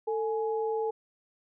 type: tone pair together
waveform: sine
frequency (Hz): 444.9 / 839.1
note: A4 / G#5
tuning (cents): +19 / +18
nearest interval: major seventh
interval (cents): 1099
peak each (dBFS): -28 / -34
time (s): 0.07-0.91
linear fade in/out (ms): 10
effects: none